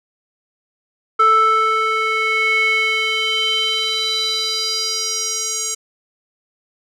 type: tone with band-pass filter sweep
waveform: square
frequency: 440 Hz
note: A4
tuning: in tune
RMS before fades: -18 dBFS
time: 1.19-5.75 s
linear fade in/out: 10 ms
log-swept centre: 1300 to 7000 Hz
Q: 4.5
effects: none